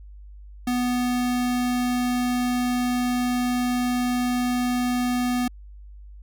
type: tone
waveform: square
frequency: 246.9 Hz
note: B3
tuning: in tune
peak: -22 dBFS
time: 0.67-5.48 s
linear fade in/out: 5 ms
effects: added 50 Hz sine -40 dBFS peak until 6.22 s